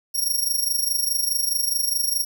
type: tone with amplitude modulation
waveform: 10% pulse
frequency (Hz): 5588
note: F8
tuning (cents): 0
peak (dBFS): -12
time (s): 0.14-2.25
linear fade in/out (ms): 20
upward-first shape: sine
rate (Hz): 24.8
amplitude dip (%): 70
effects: none